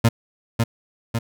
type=tone with echo; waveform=30% pulse; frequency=115.5 Hz; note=A#2; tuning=16 cents flat; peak=-9 dBFS; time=0.04-0.09 s; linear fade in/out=10 ms; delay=550 ms; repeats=2; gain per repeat=-4 dB; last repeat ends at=1.19 s; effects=none